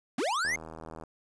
square linear sweep, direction up, 198.6 to 2164 Hz, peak -28 dBFS, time 0.18-0.56 s, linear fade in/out 5 ms
click train, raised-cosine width 1 ms, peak -29 dBFS, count 48, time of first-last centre 0.45-1.037 s, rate 80.1 Hz
effects resampled to 22050 Hz + 9-bit

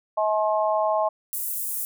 harmonic tone, 213.5 Hz, G#3, 48 cents sharp, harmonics 3 / 4 / 5, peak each -22 / -25 / -27 dBFS, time 0.17-1.09 s, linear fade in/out 10 ms
pink high-pass noise, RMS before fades -29 dBFS, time 1.33-1.85 s, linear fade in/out 0 ms, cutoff 10000 Hz, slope 24 dB/octave
effects none

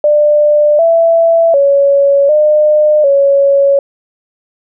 sine tone with pitch steps, 595 / 665 / 560 / 605 / 557 Hz, D5 / E5 / C#5 / D#5 / C#5, +22 / +15 / +18 / -49 / +8 cents, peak -5 dBFS, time 0.04-3.79 s, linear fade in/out 2 ms, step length 750 ms, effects none

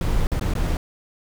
brown noise with dropouts, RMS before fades -21 dBFS, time 0.01-0.77 s, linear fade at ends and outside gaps 1 ms, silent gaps 0.27-0.317 / 0.396-0.411 / 0.537-0.552 s, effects none

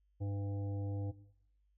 harmonic tone with a mistuned harmonic, 100.3 Hz, G2, 40 cents sharp, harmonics 1 / 3 / 5 / 7 / 8, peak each -35 / -45 / -49 / -59 / -59 dBFS, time 0.2-1.12 s, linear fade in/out 20 ms, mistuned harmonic 7, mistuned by -35 cents, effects noise-tail reverb RT60 0.7 s tail -17 dB re dry + added 50 Hz sine -70 dBFS peak until 1.77 s

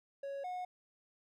triangle tone pair in turn, 555 / 727.1 Hz, C#5 / F#5, +2 / -30 cents, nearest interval perfect fourth, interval 468 cents, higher second, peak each -37 / -36 dBFS, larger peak second, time 0.23-0.44 / 0.44-0.65 s, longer neither, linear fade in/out 5 ms, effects none

